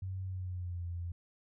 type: tone with pitch glide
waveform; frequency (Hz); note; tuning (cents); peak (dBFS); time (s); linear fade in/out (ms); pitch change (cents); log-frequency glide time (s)
sine; 94.3 to 86.47; F#2 to F2; +33 to -17; -36; 0.02-1.12; 5; -150; 0.25-0.85
effects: none

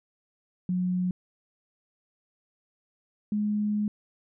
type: tone pair in turn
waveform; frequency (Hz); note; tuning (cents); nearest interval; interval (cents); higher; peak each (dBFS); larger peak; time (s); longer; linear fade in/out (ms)
sine; 181.5 / 209.3; F#3 / G#3; -33 / +14; major second; 247; second; -24; neither; 0.69-1.11 / 3.32-3.88; second; 2
effects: none

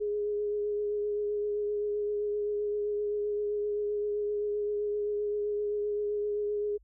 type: tone with vibrato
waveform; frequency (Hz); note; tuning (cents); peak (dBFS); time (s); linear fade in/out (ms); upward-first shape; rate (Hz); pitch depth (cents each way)
sine; 415.3; G#4; 0; -28; 0-6.78; 20; triangle; 7.7; 19
effects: added 50 Hz sine -58 dBFS peak until 6.83 s

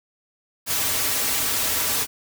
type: noise with comb filter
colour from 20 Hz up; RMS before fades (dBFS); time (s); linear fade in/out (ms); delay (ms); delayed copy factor
white; -23; 0.66-2.07; 50; 5.6; -0.65
effects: none

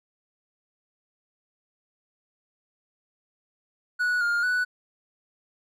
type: tone with pitch steps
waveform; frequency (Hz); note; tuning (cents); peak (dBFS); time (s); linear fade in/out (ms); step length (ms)
triangle; 1469 / 1412 / 1483; F#6 / F6 / F#6; -13 / +19 / +4; -20; 3.99-4.65; 20; 220
effects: none

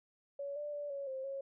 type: tone with pitch steps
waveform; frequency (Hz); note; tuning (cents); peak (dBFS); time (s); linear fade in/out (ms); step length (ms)
sine; 563 / 589 / 582 / 558 / 528 / 547; C#5 / D5 / D5 / C#5 / C5 / C#5; +27 / +5 / -16 / +11 / +16 / -23; -38; 0.39-1.41; 5; 170
effects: none

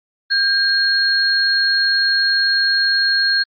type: tone pair together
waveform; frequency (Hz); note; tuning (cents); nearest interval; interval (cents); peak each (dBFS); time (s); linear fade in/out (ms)
sine; 1600 / 4271; G6 / C8; +35 / +35; octave + perfect fourth; 1700; -16; 0.3-3.44; 20
effects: Opus 32 kbps

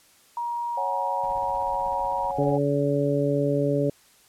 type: tone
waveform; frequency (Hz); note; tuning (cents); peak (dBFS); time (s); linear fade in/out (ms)
sine; 948; A#5; +29; -26; 0.37-2.31; 2
type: chord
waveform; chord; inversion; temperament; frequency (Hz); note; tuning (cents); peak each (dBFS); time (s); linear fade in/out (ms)
sine; C# suspended fourth; none; just; 554.4 / 739.2 / 831.5; C#5 / F#5 / G#5; 0 / -2 / +2; -31; 0.77-2.58; 5
type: noise with tremolo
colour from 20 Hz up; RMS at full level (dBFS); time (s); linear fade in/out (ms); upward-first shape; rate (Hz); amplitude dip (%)
brown; -42; 1.23-2.56; 5; sine; 16; 70
type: harmonic tone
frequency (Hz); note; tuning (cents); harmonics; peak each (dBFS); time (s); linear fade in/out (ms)
142.6; C#3; +49; 1 / 2 / 3 / 4; -26 / -26 / -26 / -26; 2.38-3.9; 5
effects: white hiss -57 dBFS RMS until 4.28 s + low-pass 12000 Hz 12 dB/octave

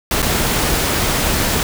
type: noise with dropouts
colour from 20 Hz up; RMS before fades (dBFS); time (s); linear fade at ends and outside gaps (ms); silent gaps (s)
pink; -17; 0.11-1.63; 2; 0.221-0.226
effects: none

